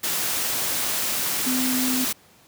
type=tone in noise; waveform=sine; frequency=255.5 Hz; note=C4; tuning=41 cents flat; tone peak=-23 dBFS; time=1.46-2.05 s; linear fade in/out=10 ms; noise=white; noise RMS=-25 dBFS; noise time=0.03-2.13 s; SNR=-1 dB; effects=pink hiss -54 dBFS RMS until 2.47 s + high-pass 100 Hz 12 dB/octave